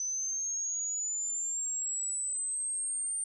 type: linear sweep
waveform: sine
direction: up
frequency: 6040 to 8870 Hz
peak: -31 dBFS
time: 0-3.24 s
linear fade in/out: 2 ms
effects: none